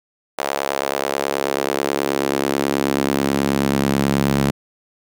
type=tone with high-pass filter sweep; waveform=sawtooth; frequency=69.3 Hz; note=C#2; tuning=in tune; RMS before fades=-20 dBFS; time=0.38-4.51 s; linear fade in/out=10 ms; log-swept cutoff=630 to 170 Hz; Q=1.6; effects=none